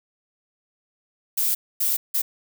violet noise bursts at uneven times, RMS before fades -22 dBFS, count 3, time 1.37-1.55 / 1.8-1.97 / 2.14-2.22 s, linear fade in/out 10 ms, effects none

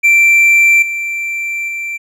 triangle tone with level steps, 2349 Hz, D7, in tune, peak -4 / -15 / -17 dBFS, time 0.03-1.98 s, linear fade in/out 20 ms, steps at 0.82 / 1.68 s, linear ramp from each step 5 ms, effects none

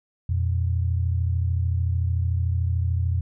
sine tone pair together, 86 / 119.51 Hz, F2 / A#2, -26 / +44 cents, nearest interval tritone, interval 570 cents, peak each -21 / -27 dBFS, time 0.29-3.21 s, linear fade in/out 5 ms, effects none

